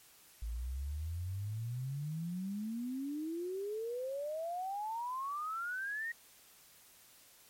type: exponential sweep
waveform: sine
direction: up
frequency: 53.8 to 1890 Hz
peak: -36 dBFS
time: 0.42-6.12 s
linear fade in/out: 5 ms
effects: white hiss -61 dBFS RMS until 7.49 s + MP3 64 kbps